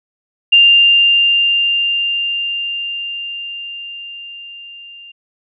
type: tone with level ramp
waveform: sine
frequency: 2794 Hz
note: F7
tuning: in tune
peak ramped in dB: -4 to -34 dBFS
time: 0.52-5.12 s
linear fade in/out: 10 ms
effects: none